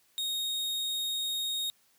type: tone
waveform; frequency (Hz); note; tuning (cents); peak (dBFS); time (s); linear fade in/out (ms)
40% pulse; 3729; A#7; 0; -29; 0.18-1.7; 0
effects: white hiss -67 dBFS RMS until 1.98 s + high-pass 80 Hz 12 dB/octave